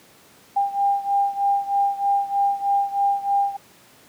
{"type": "beating tone pair", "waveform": "sine", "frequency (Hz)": [799, 802.2], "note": ["G5", "G5"], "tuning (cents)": [33, 40], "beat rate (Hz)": 3.2, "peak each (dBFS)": [-20, -23], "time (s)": [0.56, 3.57], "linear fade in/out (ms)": 10, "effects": ["pink hiss -51 dBFS RMS until 4.08 s", "high-pass 150 Hz 12 dB/octave"]}